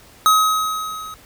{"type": "tone with level ramp", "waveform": "square", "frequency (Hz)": 1270, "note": "D#6", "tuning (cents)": 35, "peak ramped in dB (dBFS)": [-10, -32], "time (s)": [0.26, 1.14], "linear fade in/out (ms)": 0, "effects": ["pink hiss -47 dBFS RMS until 1.25 s"]}